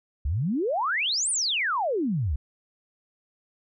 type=exponential two-way sweep; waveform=sine; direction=up then down; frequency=62 to 9570 to 62 Hz; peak=-23 dBFS; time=0.25-2.36 s; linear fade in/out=5 ms; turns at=1.3 s; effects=none